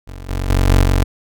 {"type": "tone with level steps", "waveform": "25% pulse", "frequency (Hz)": 46.25, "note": "F#1", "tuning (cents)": 0, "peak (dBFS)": [-26, -15, -8, -5, -8], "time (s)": [0.07, 1.04], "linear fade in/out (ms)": 10, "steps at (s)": [0.29, 0.49, 0.68, 0.83], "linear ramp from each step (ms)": 2, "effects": []}